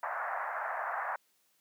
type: band-pass noise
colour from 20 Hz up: pink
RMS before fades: -36 dBFS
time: 0.03-1.16 s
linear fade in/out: 2 ms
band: 650 to 1800 Hz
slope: 48 dB/octave
effects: white hiss -72 dBFS RMS until 1.6 s + high-pass 150 Hz 12 dB/octave